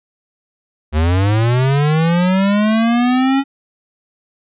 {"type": "linear sweep", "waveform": "square", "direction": "up", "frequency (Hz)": [73.3, 277.2], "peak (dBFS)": -12, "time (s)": [0.92, 3.44], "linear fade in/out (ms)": 50, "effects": ["resampled to 8000 Hz"]}